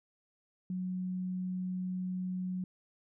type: tone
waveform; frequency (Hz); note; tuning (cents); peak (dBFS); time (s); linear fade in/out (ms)
sine; 183.7; F#3; -12; -33; 0.7-2.64; 2
effects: none